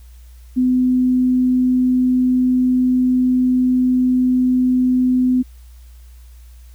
sine tone, 253.2 Hz, B3, 43 cents sharp, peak -12 dBFS, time 0.56-5.43 s, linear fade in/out 20 ms, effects added 60 Hz sine -38 dBFS peak until 6.74 s + white hiss -55 dBFS RMS until 6.74 s

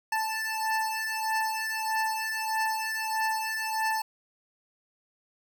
25% pulse beating tone pair, 880 / 881.6 Hz, A5 / A5, 0 / +3 cents, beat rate 1.6 Hz, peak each -27 dBFS, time 0.12-4.02 s, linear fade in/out 5 ms, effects none

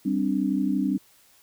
sine chord, G suspended fourth, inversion none, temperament equal, 196 / 261.6 / 293.7 Hz, G3 / C4 / D4, 0 / 0 / 0 cents, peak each -26 dBFS, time 0.05-0.98 s, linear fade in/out 10 ms, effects white hiss -58 dBFS RMS until 1.42 s

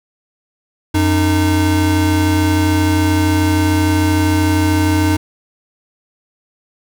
square tone pair together, 91 / 306.1 Hz, F#2 / D#4, -28 / -28 cents, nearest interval octave + major sixth, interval 2100 cents, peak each -15 dBFS, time 0.94-5.17 s, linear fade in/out 10 ms, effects none

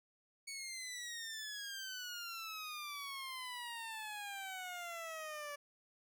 15% pulse exponential sweep, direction down, 2242 to 574 Hz, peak -37 dBFS, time 0.47-5.56 s, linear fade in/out 10 ms, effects none

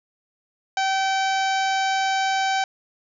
harmonic tone, 771 Hz, G5, 29 cents flat, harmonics 1 / 2 / 3 / 4 / 5 / 6 / 7 / 8 / 9, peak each -21 / -27 / -31 / -33 / -35 / -37 / -38 / -39 / -40 dBFS, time 0.77-2.64 s, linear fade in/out 2 ms, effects none

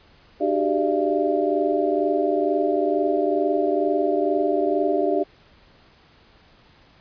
sine tone cluster, 301.7 / 379.4 / 401.6 / 595 / 679 Hz, D4 / F#4 / G4 / D5 / F5, +47 / +43 / +42 / +22 / -49 cents, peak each -25 dBFS, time 0.4-5.24 s, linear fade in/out 20 ms, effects pink hiss -54 dBFS RMS until 7 s + resampled to 11025 Hz

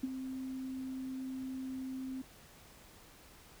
sine tone with ADSR envelope, 261.6 Hz, C4, in tune, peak -29 dBFS, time 0.03-2.22 s, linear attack 8 ms, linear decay 24 ms, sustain -9 dB, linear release 6 ms, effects pink hiss -58 dBFS RMS until 3.6 s

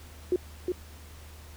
sine tone with echo, 361.1 Hz, F#4, 42 cents flat, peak -21 dBFS, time 0.32-0.36 s, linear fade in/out 2 ms, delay 360 ms, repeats 1, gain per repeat -4 dB, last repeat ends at 0.72 s, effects added 76 Hz sine -46 dBFS peak until 1.56 s + pink hiss -52 dBFS RMS until 1.56 s

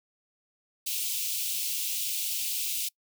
white high-pass noise, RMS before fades -31 dBFS, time 0.86-2.89 s, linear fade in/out 10 ms, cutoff 2500 Hz, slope 48 dB/octave, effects noise-tail reverb RT60 0.1 s tail -25 dB re dry

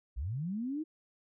sine linear sweep, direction up, 50 to 323.5 Hz, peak -33 dBFS, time 0.16-0.84 s, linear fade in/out 20 ms, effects none

